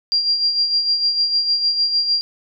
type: tone with tremolo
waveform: sine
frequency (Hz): 4766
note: D8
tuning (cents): +25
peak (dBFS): -13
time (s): 0.12-2.21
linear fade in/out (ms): 0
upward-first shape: sine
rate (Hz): 6.6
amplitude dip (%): 55
effects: none